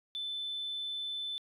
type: tone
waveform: sine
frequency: 3520 Hz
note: A7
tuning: in tune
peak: -34 dBFS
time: 0.15-1.38 s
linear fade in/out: 0 ms
effects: tanh soft clip ceiling -30 dBFS